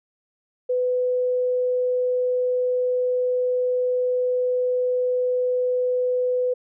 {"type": "tone", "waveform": "sine", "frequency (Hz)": 500, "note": "B4", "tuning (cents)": 21, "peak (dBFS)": -19, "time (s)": [0.69, 6.54], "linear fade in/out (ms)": 10, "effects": []}